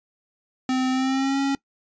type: tone with pitch glide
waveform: square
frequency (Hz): 258.2 to 275.1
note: C4 to C#4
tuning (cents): -23 to -13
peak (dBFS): -21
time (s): 0.69-1.55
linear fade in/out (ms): 2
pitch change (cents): +110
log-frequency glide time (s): 0.91-1.39
effects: noise-tail reverb RT60 0.1 s tail -22 dB re dry + resampled to 16000 Hz